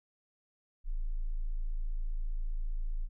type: tone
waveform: sine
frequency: 27.5 Hz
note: A0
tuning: in tune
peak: -30 dBFS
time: 0.84-3.09 s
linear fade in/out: 50 ms
effects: none